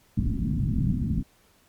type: low-pass noise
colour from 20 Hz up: white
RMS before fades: -25 dBFS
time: 0.17-1.23 s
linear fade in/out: 10 ms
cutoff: 250 Hz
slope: 48 dB/octave
effects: pink hiss -61 dBFS RMS until 1.68 s + MP3 96 kbps